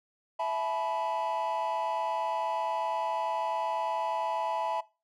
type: chord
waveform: triangle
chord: E suspended fourth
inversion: none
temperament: equal with one note detuned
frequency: 659.3 / 859.4 / 987.8 Hz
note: E5 / A5 / B5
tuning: 0 / -41 / 0 cents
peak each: -30 dBFS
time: 0.39-4.81 s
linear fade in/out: 10 ms
effects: noise-tail reverb RT60 0.3 s tail -21 dB re dry + tanh soft clip ceiling -22 dBFS